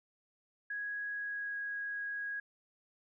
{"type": "tone with pitch glide", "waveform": "sine", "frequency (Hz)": [1661.2, 1650.7], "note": ["G#6", "G#6"], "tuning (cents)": [0, -11], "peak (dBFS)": -36, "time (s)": [0.7, 2.4], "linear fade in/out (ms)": 5, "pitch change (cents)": -11, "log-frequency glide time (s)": [1.11, 1.58], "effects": []}